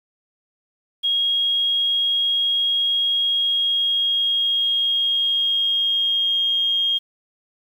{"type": "tone with pitch glide", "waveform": "sine", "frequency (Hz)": [3277, 3241], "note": ["G#7", "G#7"], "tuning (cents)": [-24, -43], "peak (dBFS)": -17, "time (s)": [1.03, 6.99], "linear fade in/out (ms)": 20, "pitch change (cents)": -19, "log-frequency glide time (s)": [3.17, 6.4], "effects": ["8-bit"]}